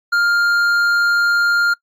triangle tone with hard clipping, 1403 Hz, F6, 8 cents sharp, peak -14 dBFS, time 0.12-1.74 s, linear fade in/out 10 ms, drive 10 dB, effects noise-tail reverb RT60 0.1 s tail -23 dB re dry + AAC 64 kbps

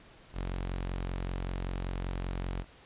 sawtooth tone, 45.19 Hz, F#1, 40 cents flat, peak -29 dBFS, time 0.33-2.65 s, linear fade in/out 50 ms, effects pink hiss -56 dBFS RMS until 2.85 s + resampled to 8000 Hz

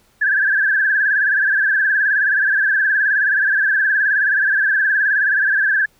sine tone with vibrato, 1634 Hz, G#6, 29 cents flat, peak -13 dBFS, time 0.21-5.86 s, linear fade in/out 10 ms, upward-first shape sine, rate 19 Hz, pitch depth 99 cents each way, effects pink hiss -57 dBFS RMS until 5.99 s

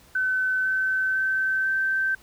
sine tone with pitch steps, 1519 / 1530.4 / 1542 / 1553.6 Hz, F#6 / G6 / G6 / G6, +45 / -42 / -29 / -16 cents, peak -21 dBFS, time 0.15-2.15 s, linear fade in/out 5 ms, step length 500 ms, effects pink hiss -54 dBFS RMS until 2.22 s

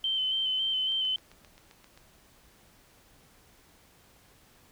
sine tone with vibrato, 3085 Hz, G7, 28 cents flat, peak -26 dBFS, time 0.04-1.16 s, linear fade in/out 2 ms, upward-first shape square, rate 3.6 Hz, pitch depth 21 cents each way
click train, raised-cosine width 0.2 ms, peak -35 dBFS, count 9, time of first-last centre 0.92-1.975 s, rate 7.58 Hz
effects pink hiss -60 dBFS RMS until 4.71 s

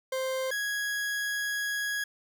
40% pulse tone pair in turn, 523.3 / 1661.4 Hz, C5 / G#6, 0 / 0 cents, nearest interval octave + minor sixth, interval 2000 cents, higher second, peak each -28 dBFS, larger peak neither, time 0.12-0.51 / 0.51-2.04 s, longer second, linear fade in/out 5 ms, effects none

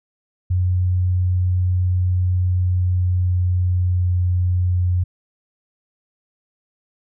sine tone with pitch glide, 90.8 to 89.86 Hz, F#2 to F2, -32 to +50 cents, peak -15 dBFS, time 0.5-5.04 s, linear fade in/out 10 ms, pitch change -18 cents, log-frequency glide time 2.41-3.99 s, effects none

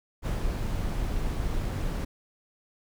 brown noise with ADSR envelope, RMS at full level -27 dBFS, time 0.22-2.05 s, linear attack 44 ms, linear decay 160 ms, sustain -2 dB, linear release 8 ms, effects none

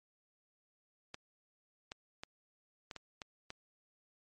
clicks, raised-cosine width 0.2 ms, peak -26 dBFS, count 7, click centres 1.144 / 1.919 / 2.235 / 2.912 / 2.963 / 3.218 / 3.504 s, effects MP3 48 kbps

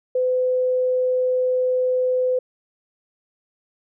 sine tone, 507 Hz, B4, 45 cents sharp, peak -17 dBFS, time 0.15-2.39 s, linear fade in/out 5 ms, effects none

